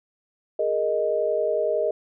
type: chord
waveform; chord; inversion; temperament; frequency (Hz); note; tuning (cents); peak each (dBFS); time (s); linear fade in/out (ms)
sine; Ab suspended second; none; equal; 415.3 / 466.2 / 622.3; Ab4 / Bb4 / Eb5; 0 / 0 / 0; -27 / -26 / -23; 0.59-1.91; 5
effects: none